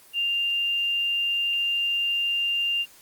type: tone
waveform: sine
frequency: 2794 Hz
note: F7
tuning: in tune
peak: -22 dBFS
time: 0.13-2.86 s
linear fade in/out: 50 ms
effects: white hiss -52 dBFS RMS until 3.01 s + Opus 24 kbps